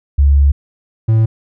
sine / triangle tone pair in turn, 70.4 / 111.37 Hz, C#2 / A2, +27 / +21 cents, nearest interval minor sixth, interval 794 cents, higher second, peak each -6 dBFS, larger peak neither, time 0.18-0.52 / 1.08-1.26 s, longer first, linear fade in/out 10 ms, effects none

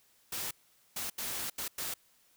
white noise bursts at uneven times, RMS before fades -37 dBFS, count 5, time 0.32-0.51 / 0.96-1.1 / 1.18-1.5 / 1.58-1.68 / 1.78-1.94 s, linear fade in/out 5 ms, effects white hiss -67 dBFS RMS until 2.36 s

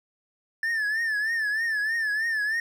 triangle tone with vibrato, 1760 Hz, A6, in tune, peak -22 dBFS, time 0.63-2.6 s, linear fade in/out 2 ms, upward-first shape triangle, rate 3.2 Hz, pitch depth 110 cents each way, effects none

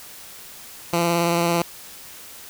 10% pulse tone with vibrato, 170.5 Hz, F3, 41 cents flat, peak -10 dBFS, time 0.93-1.62 s, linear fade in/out 2 ms, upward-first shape sine, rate 18 Hz, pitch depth 20 cents each way, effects white hiss -41 dBFS RMS until 2.49 s

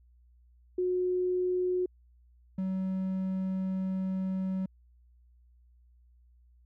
sine / triangle tone pair in turn, 363.6 / 188.76 Hz, F#4 / F#3, -30 / +35 cents, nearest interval major seventh, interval 1135 cents, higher first, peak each -26 / -27 dBFS, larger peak first, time 0.78-1.86 / 2.58-4.66 s, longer second, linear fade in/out 5 ms, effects added 60 Hz sine -58 dBFS peak until 6.65 s

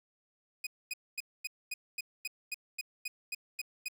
sawtooth tone bursts, 2489 Hz, D#7, in tune, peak -31 dBFS, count 13, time 0.64-3.884 s, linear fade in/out 5 ms, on 28 ms, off 240 ms, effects none

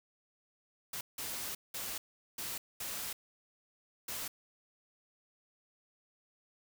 white noise bursts at uneven times, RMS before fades -40 dBFS, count 6, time 0.93-1.01 / 1.18-1.55 / 1.74-1.98 / 2.38-2.58 / 2.8-3.13 / 4.08-4.28 s, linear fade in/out 5 ms, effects none

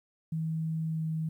sine tone with pitch glide, 160.4 to 159.2 Hz, E3 to D#3, -47 to +40 cents, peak -29 dBFS, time 0.32-1.29 s, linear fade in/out 5 ms, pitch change -13 cents, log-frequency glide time 0.87-1.03 s, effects 11-bit

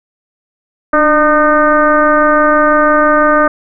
sine tone with frequency modulation, 911 Hz, A#5, 40 cents flat, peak -6 dBFS, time 0.93-3.48 s, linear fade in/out 5 ms, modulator 308 Hz, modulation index 2.1, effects none

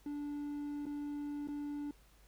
triangle tone with dropouts, 291.1 Hz, D4, 15 cents flat, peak -36 dBFS, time 0.06-1.91 s, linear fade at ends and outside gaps 2 ms, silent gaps 0.856-0.865 / 1.474-1.485 s, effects added 50 Hz sine -63 dBFS peak until 2.27 s + pink hiss -67 dBFS RMS until 2.27 s

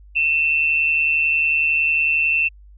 sine tone pair together, 2541 / 2692 Hz, D#7 / E7, +36 / +36 cents, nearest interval minor second, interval 100 cents, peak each -23 / -16 dBFS, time 0.15-2.49 s, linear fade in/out 20 ms, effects added 50 Hz sine -42 dBFS peak until 2.77 s

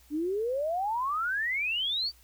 sine exponential sweep, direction up, 285.2 to 4699 Hz, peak -27 dBFS, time 0.1-2.12 s, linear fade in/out 50 ms, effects added 60 Hz sine -58 dBFS peak until 2.23 s + white hiss -61 dBFS RMS until 2.23 s

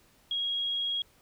sine tone, 3293 Hz, G#7, 15 cents flat, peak -28 dBFS, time 0.31-1.02 s, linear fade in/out 2 ms, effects pink hiss -63 dBFS RMS until 1.21 s

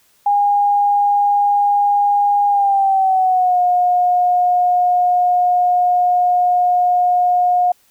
sine tone with pitch glide, 815 to 717.7 Hz, G#5 to F5, -33 to +47 cents, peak -11 dBFS, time 0.26-7.72 s, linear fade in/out 5 ms, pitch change -220 cents, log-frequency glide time 2.48-3.6 s, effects white hiss -56 dBFS RMS until 7.9 s

